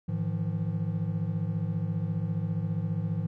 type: tone cluster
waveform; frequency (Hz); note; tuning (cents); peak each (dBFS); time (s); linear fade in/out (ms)
triangle; 105.8 / 156.8 / 171.6; G#2 / D#3 / F3; +33 / +14 / -30; -30; 0.08-3.27; 10
effects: none